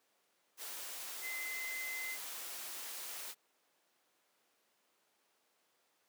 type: tone in noise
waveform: sine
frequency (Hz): 2055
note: C7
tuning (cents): -32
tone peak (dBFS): -40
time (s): 1.21-2.18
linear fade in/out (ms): 50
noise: white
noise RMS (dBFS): -45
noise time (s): 0.57-3.35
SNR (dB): +2
effects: pink hiss -75 dBFS RMS until 6.08 s + high-pass 400 Hz 12 dB/octave